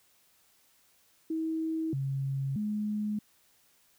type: tone with pitch steps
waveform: sine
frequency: 321.1 / 136.2 / 210.5 Hz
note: E4 / C#3 / G#3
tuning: -45 / -30 / +24 cents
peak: -29 dBFS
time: 1.3-3.19 s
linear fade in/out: 5 ms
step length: 630 ms
effects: white hiss -66 dBFS RMS until 3.98 s